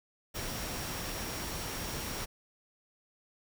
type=tone in noise; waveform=sine; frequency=5600 Hz; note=F8; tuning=4 cents sharp; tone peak=-47 dBFS; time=0.34-2.26 s; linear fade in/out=20 ms; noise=pink; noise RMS=-38 dBFS; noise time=0.34-2.26 s; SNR=-12 dB; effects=none